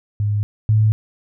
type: tone pair in turn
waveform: sine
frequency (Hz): 103.83 / 108.16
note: G#2 / A2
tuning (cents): 0 / -29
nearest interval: minor second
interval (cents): 71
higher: second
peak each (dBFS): -16 / -11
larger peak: second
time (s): 0.2-0.43 / 0.69-0.92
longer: neither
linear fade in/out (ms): 0
effects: none